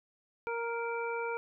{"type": "harmonic tone", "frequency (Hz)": 466.2, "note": "A#4", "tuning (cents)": 0, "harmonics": [1, 2, 3, 5], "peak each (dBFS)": [-35, -38, -40, -42], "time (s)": [0.47, 1.37], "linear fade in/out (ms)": 0, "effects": []}